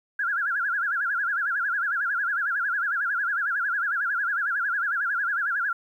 sine tone with vibrato, 1516 Hz, F#6, 42 cents sharp, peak -23 dBFS, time 0.19-5.73 s, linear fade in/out 5 ms, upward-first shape sine, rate 11 Hz, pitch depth 190 cents each way, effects 10-bit

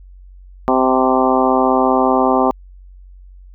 harmonic tone with a mistuned harmonic, 130 Hz, C3, 11 cents flat, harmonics 2 / 3 / 4 / 5 / 6 / 7 / 8 / 9, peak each -17 / -19 / -20 / -20 / -18 / -21 / -21 / -22 dBFS, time 0.68-2.51 s, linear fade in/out 0 ms, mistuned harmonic 7, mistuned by -28 cents, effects added 46 Hz sine -37 dBFS peak until 3.54 s

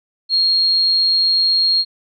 sine tone, 4258 Hz, C8, 30 cents sharp, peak -12 dBFS, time 0.29-1.85 s, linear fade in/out 50 ms, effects none

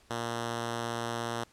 5% pulse tone, 117 Hz, A#2, 7 cents sharp, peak -21 dBFS, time 0.1-1.44 s, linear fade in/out 5 ms, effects pink hiss -62 dBFS RMS until 1.52 s + low-pass 10000 Hz 12 dB/octave

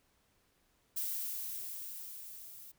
violet noise with level ramp, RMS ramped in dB -36 to -52 dBFS, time 0.96-2.72 s, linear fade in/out 10 ms, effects pink hiss -73 dBFS RMS until 2.78 s

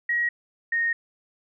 sine tone pair in turn, 1900 / 1854.5 Hz, A#6 / A#6, +33 / -9 cents, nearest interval unison, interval 42 cents, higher first, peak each -21 dBFS, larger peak neither, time 0.09-0.29 / 0.72-0.93 s, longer second, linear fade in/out 5 ms, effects none

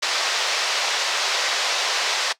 white band-pass noise, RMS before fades -23 dBFS, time 0.02-2.33 s, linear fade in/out 10 ms, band 490 to 5500 Hz, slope 24 dB/octave, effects noise-tail reverb RT60 0.1 s tail -18 dB re dry

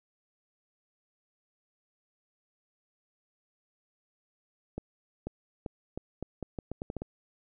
accelerating click train, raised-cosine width 2 ms, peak -22 dBFS, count 12, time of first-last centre 4.78-7.02 s, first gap 490 ms, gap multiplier 0.8, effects none

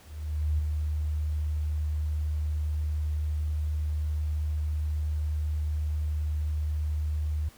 sine tone with ADSR envelope, 76 Hz, D#2, 40 cents flat, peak -22 dBFS, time 0.05-7.49 s, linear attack 540 ms, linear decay 3 ms, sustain -4 dB, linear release 8 ms, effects pink hiss -55 dBFS RMS until 7.57 s

